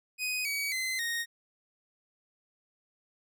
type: tone with pitch steps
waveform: sawtooth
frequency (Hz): 2500 / 2266 / 2054 / 1862.1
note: D#7 / C#7 / C7 / A#6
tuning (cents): +8 / +37 / -33 / -2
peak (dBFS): -27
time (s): 0.18-1.26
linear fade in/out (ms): 50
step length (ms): 270
effects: none